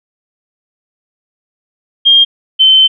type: tone pair in turn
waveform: sine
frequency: 3215 / 3079 Hz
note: G7 / G7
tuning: +43 / -32 cents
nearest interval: minor second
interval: 75 cents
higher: first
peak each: -3 dBFS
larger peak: neither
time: 2.05-2.25 / 2.59-2.88 s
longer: second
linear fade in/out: 20 ms
effects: none